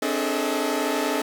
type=tone cluster; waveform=sawtooth; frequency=263.6 / 295.3 / 419.4 / 443.2 / 641 Hz; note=C4 / D4 / G#4 / A4 / E5; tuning=+13 / +10 / +17 / +13 / -49 cents; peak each=-25 / -24 / -26 / -26 / -26 dBFS; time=0.02-1.22 s; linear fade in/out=5 ms; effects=none